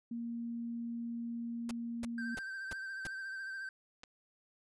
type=tone; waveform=sine; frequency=234.1 Hz; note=A#3; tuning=8 cents sharp; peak=-37 dBFS; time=0.11-2.35 s; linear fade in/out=5 ms
type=noise bursts; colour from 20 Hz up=pink; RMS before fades=-43 dBFS; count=5; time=1.69-3.07 s; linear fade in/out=2 ms; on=20 ms; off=320 ms
type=tone with vibrato; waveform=triangle; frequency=1562 Hz; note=G6; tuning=7 cents flat; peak=-38 dBFS; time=2.18-3.69 s; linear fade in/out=2 ms; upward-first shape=sine; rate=14 Hz; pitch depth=34 cents each way
type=clicks; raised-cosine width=0.2 ms; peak=-33 dBFS; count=2; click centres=4.034 / 4.038 s
effects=resampled to 24000 Hz